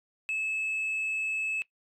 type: tone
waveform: sine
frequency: 2600 Hz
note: E7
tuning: 24 cents flat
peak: -26 dBFS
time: 0.29-1.62 s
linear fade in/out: 0 ms
effects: noise-tail reverb RT60 0.1 s tail -20 dB re dry + tanh soft clip ceiling -27 dBFS